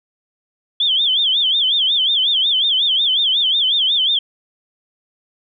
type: tone with vibrato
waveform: sine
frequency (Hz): 3322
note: G#7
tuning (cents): 0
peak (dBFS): -13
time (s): 0.8-4.19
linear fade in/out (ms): 5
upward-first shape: sine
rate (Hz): 5.5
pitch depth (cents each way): 170
effects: none